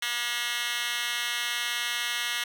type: tone with high-pass filter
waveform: 10% pulse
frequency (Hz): 239.6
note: A#3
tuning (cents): +48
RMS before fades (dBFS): -30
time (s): 0.02-2.44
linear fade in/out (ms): 5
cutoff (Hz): 2300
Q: 5.8
effects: none